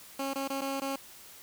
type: tone with dropouts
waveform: 15% pulse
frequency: 272.8 Hz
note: C#4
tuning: 28 cents flat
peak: -25 dBFS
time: 0.19-0.96 s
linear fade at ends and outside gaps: 5 ms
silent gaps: 0.336-0.356 / 0.478-0.5 / 0.61-0.616 / 0.801-0.817 s
effects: white hiss -51 dBFS RMS until 1.42 s